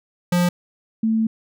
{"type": "tone pair in turn", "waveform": ["square", "sine"], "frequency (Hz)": [176.4, 222.3], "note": ["F3", "A3"], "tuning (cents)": [18, 18], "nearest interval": "major third", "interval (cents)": 400, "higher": "second", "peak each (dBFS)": -16, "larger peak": "neither", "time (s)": [[0.32, 0.49], [1.03, 1.27]], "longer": "second", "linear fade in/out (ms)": 5, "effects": []}